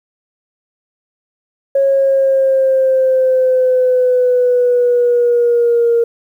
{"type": "exponential sweep", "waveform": "sine", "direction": "down", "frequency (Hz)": [549, 466.2], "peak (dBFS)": -8, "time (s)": [1.75, 6.04], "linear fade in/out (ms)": 5, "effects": ["tanh soft clip ceiling -4 dBFS", "8-bit"]}